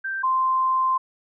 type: tone pair in turn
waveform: sine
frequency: 1568 / 1042.9 Hz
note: G6 / C6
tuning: 0 / -6 cents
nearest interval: perfect fifth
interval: 706 cents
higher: first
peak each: -25 / -18 dBFS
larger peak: second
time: 0.04-0.23 / 0.23-0.98 s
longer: second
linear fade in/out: 10 ms
effects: none